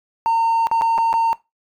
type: tone with dropouts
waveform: triangle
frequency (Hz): 913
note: A#5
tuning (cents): -36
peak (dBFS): -11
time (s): 0.26-1.33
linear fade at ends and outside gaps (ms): 0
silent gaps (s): 0.67-0.714 / 0.812-0.819 / 0.979-0.984 / 1.129-1.139
effects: noise-tail reverb RT60 0.2 s tail -20 dB re dry + tanh soft clip ceiling -10 dBFS